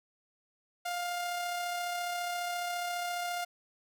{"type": "tone with amplitude modulation", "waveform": "sawtooth", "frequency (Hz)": 704, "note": "F5", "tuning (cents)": 14, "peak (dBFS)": -28, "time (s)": [0.85, 3.45], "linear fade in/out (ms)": 10, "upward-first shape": "sine", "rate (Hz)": 34.6, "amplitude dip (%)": 25, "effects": []}